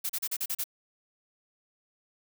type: noise bursts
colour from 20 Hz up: blue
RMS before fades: -31 dBFS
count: 7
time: 0.04-0.641 s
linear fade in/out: 10 ms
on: 55 ms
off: 36 ms
effects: none